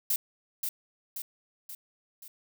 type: noise with echo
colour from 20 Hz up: violet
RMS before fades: -27 dBFS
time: 0.1-0.16 s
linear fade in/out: 2 ms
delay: 530 ms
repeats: 4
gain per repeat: -5 dB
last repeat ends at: 2.28 s
effects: none